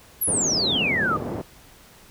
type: exponential sweep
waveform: sine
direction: down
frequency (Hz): 11950 to 1177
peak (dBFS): -20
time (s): 0.21-1.17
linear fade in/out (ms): 10
type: band-pass noise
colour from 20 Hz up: pink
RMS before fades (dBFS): -29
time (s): 0.27-1.42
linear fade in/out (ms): 10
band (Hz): 150 to 560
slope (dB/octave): 12
effects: pink hiss -50 dBFS RMS until 2.1 s